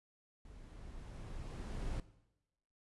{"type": "noise with level ramp", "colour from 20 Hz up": "brown", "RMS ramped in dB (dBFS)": [-55, -39], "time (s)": [0.45, 2], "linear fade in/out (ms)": 2, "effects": ["noise-tail reverb RT60 0.9 s tail -17 dB re dry", "resampled to 24000 Hz"]}